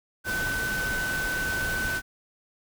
sine tone in noise, 1516 Hz, F#6, 42 cents sharp, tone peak -27 dBFS, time 0.24-2.02 s, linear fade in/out 50 ms, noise pink, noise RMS -33 dBFS, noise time 0.24-2.02 s, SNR +3 dB, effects none

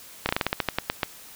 slowing click train, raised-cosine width 0.3 ms, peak -6 dBFS, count 12, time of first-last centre 0.26-1.032 s, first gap 30 ms, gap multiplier 1.16, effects white hiss -46 dBFS RMS until 1.35 s

